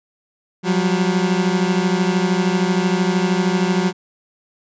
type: beating tone pair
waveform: 30% pulse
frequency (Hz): 179.4 / 192.4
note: F3 / G3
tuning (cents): +47 / -32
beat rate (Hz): 13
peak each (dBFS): -15 / -17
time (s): 0.63-3.93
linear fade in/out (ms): 50
effects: resampled to 16000 Hz